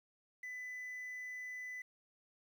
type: tone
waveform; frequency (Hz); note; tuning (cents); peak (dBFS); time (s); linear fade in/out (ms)
sine; 2000; B6; +21; -40; 0.43-1.82; 5
effects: tanh soft clip ceiling -42 dBFS + 11-bit